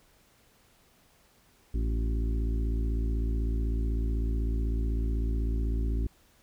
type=harmonic tone with a mistuned harmonic; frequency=56 Hz; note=A1; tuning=31 cents sharp; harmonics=1 / 2 / 3 / 4 / 5 / 6 / 7; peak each=-26 / -38 / -48 / -41 / -40 / -47 / -45 dBFS; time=1.74-6.07 s; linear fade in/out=5 ms; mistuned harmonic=7; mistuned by=-54 cents; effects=pink hiss -63 dBFS RMS until 6.42 s